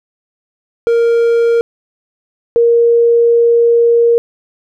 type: tone pair in turn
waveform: triangle / sine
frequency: 466.2 / 468.6 Hz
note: A#4 / A#4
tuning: 0 / +9 cents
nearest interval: unison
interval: 9 cents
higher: second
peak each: -6 dBFS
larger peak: neither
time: 0.87-1.61 / 2.56-4.18 s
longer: second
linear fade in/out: 0 ms
effects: none